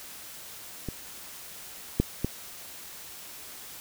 clicks, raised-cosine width 3 ms, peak -19 / -8 / -13 dBFS, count 3, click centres 0.887 / 2 / 2.246 s, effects white hiss -44 dBFS RMS until 3.8 s

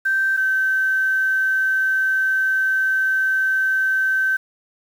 sine tone pair in turn, 1560 / 1544.8 Hz, G6 / G6, -9 / -26 cents, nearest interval unison, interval 17 cents, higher first, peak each -16 dBFS, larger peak neither, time 0.05-0.37 / 0.37-4.37 s, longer second, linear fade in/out 10 ms, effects 7-bit

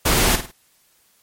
pink noise with echo, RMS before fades -17 dBFS, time 0.05-0.36 s, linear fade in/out 10 ms, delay 52 ms, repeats 3, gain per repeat -9 dB, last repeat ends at 0.516 s, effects white hiss -59 dBFS RMS until 1.22 s + MP3 64 kbps

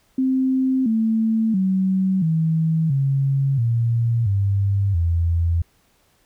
sine tone with pitch steps, 261.6 / 222.5 / 189.3 / 161.03 / 136.99 / 116.53 / 99.13 / 84.32 Hz, C4 / A3 / F#3 / E3 / C#3 / A#2 / G2 / E2, 0 / +20 / +40 / -40 / -20 / 0 / +20 / +40 cents, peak -16 dBFS, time 0.18-5.62 s, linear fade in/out 5 ms, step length 680 ms, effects pink hiss -61 dBFS RMS until 6.25 s

